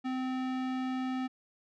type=tone; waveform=square; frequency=258.1 Hz; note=C4; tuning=23 cents flat; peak=-32 dBFS; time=0.04-1.28 s; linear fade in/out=20 ms; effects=low-pass 3000 Hz 12 dB/octave